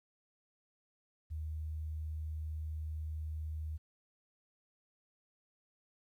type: tone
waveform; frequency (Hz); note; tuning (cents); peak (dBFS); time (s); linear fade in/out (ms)
sine; 77.78; D#2; 0; -37; 1.3-3.78; 20
effects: 12-bit